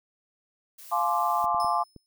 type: noise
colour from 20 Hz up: blue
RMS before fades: -46 dBFS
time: 0.78-1.46 s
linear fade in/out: 10 ms
type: chord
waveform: sine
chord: D half-diminished seventh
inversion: first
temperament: equal with one note detuned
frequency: 698.5 / 852 / 1046.5 / 1174.7 Hz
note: F5 / Ab5 / C6 / D6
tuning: 0 / +44 / 0 / 0 cents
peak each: -28 dBFS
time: 0.91-1.84 s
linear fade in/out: 20 ms
type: clicks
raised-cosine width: 3 ms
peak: -32 dBFS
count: 4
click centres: 1.443 / 1.546 / 1.646 / 1.963 s
type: tone with exponential decay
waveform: sawtooth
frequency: 5200 Hz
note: E8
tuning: 24 cents flat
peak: -33 dBFS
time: 1.6-2.06 s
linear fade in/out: 0 ms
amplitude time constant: 100 ms
effects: none